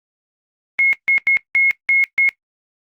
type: tone bursts at uneven times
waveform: sine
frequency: 2165 Hz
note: C#7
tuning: 41 cents flat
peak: -11 dBFS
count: 6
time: 0.79-0.93 / 1.08-1.18 / 1.27-1.37 / 1.55-1.71 / 1.89-2.04 / 2.18-2.29 s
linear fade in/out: 0 ms
effects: noise-tail reverb RT60 0.1 s tail -19 dB re dry + Opus 24 kbps